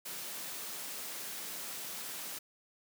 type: high-pass noise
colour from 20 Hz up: white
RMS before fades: -42 dBFS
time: 0.05-2.39 s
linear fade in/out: 10 ms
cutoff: 140 Hz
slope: 48 dB/octave
effects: none